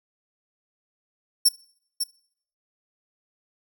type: tone with echo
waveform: 20% pulse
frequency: 5440 Hz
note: F8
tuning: 46 cents flat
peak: -8 dBFS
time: 1.45-1.49 s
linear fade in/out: 10 ms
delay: 550 ms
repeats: 1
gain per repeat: -9 dB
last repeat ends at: 2.04 s
effects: noise-tail reverb RT60 0.6 s tail -23 dB re dry